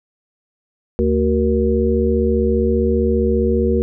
harmonic tone with a mistuned harmonic, 74.9 Hz, D2, 35 cents sharp, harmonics 1 / 3 / 5 / 6, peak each -19 / -19 / -19 / -19 dBFS, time 0.99-3.82 s, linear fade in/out 0 ms, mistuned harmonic 6, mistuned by +76 cents, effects none

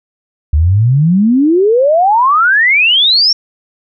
sine exponential sweep, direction up, 70.9 to 5588 Hz, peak -6 dBFS, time 0.53-3.33 s, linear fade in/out 5 ms, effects none

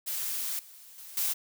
blue noise with level steps, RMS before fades -33 / -51 / -46 / -29 dBFS, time 0.06-1.34 s, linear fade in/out 20 ms, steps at 0.59 / 0.98 / 1.17 s, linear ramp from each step 2 ms, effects none

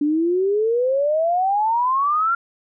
sine exponential sweep, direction up, 287.5 to 1396.9 Hz, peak -16 dBFS, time 0.01-2.35 s, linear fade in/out 5 ms, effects none

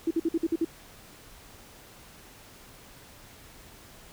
sine tone bursts, 329.6 Hz, E4, in tune, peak -22 dBFS, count 7, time 0.07-0.648 s, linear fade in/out 5 ms, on 38 ms, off 52 ms, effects pink hiss -51 dBFS RMS until 4.12 s

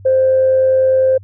sine tone with amplitude modulation, 523.3 Hz, C5, in tune, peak -7 dBFS, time 0.05-1.18 s, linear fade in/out 10 ms, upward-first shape sine, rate 90 Hz, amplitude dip 25%, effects tanh soft clip ceiling -4 dBFS + added 97 Hz sine -35 dBFS peak until 1.23 s

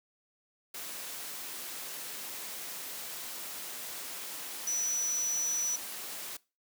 sine tone in noise, 5920 Hz, F#8, in tune, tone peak -29 dBFS, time 4.67-5.76 s, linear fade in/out 5 ms, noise white, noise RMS -41 dBFS, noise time 0.74-6.37 s, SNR +9 dB, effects noise-tail reverb RT60 0.3 s tail -22 dB re dry + high-pass 200 Hz 12 dB/octave

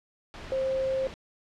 sine tone in noise, 529 Hz, C5, 19 cents sharp, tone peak -25 dBFS, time 0.52-1.07 s, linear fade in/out 0 ms, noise pink, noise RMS -42 dBFS, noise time 0.34-1.14 s, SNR +14 dB, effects low-pass 4000 Hz 12 dB/octave

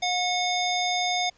harmonic tone with a mistuned harmonic, 720 Hz, F#5, 47 cents flat, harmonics 1 / 3 / 5 / 7 / 9, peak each -26 / -30 / -29 / -33 / -35 dBFS, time 0.02-1.3 s, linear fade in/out 10 ms, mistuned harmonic 3, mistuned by +25 cents, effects pink hiss -61 dBFS RMS until 1.37 s + resampled to 16000 Hz

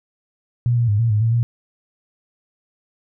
sine tone with pitch steps, 120.5 / 118.6 / 103.2 / 116 / 105.7 / 114 / 118.2 Hz, B2 / A#2 / G#2 / A#2 / G#2 / A#2 / A#2, -42 / +30 / -10 / -8 / +31 / -38 / +24 cents, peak -14 dBFS, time 0.66-1.43 s, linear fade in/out 0 ms, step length 110 ms, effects none

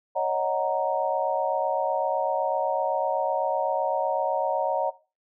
sine chord, D# minor seventh, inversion third, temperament equal, 554.4 / 622.3 / 740 / 932.3 Hz, C#5 / D#5 / F#5 / A#5, 0 / 0 / 0 / 0 cents, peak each -28 dBFS, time 0.15-4.91 s, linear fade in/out 20 ms, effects noise-tail reverb RT60 0.3 s tail -17 dB re dry

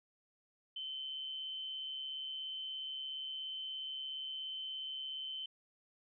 sine tone with amplitude modulation, 3068 Hz, G7, 38 cents flat, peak -38 dBFS, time 0.76-5.46 s, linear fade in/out 5 ms, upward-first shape sine, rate 137 Hz, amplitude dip 40%, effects none

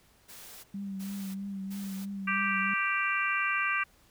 white noise bursts, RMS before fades -48 dBFS, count 3, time 0.28-2.06 s, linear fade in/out 20 ms, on 360 ms, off 350 ms
sine tone with vibrato, 196 Hz, G3, in tune, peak -34 dBFS, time 0.74-2.74 s, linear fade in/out 5 ms, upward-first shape triangle, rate 3.1 Hz, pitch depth 40 cents each way
harmonic tone, 392 Hz, G4, in tune, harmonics 3 / 4 / 5 / 6 / 7, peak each -32 / -32 / -35 / -32 / -35 dBFS, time 2.27-3.84 s, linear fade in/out 10 ms
effects pink hiss -63 dBFS RMS until 4.1 s

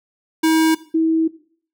square / sine tone pair in turn, 320 / 323 Hz, D#4 / E4, +49 / -35 cents, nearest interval unison, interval 16 cents, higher second, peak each -13 dBFS, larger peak neither, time 0.43-0.75 / 0.94-1.28 s, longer second, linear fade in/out 10 ms, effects noise-tail reverb RT60 0.5 s tail -17 dB re dry

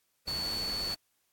sine tone in noise, 4449 Hz, C#8, 5 cents sharp, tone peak -32 dBFS, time 0.27-0.95 s, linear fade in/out 10 ms, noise pink, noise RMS -41 dBFS, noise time 0.27-0.95 s, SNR +6 dB, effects white hiss -75 dBFS RMS until 1.32 s + AAC 64 kbps

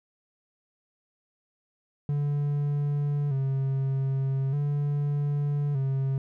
triangle tone with vibrato, 139.8 Hz, C#3, 15 cents sharp, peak -22 dBFS, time 2.09-6.18 s, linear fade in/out 2 ms, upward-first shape square, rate 0.41 Hz, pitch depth 61 cents each way, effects none

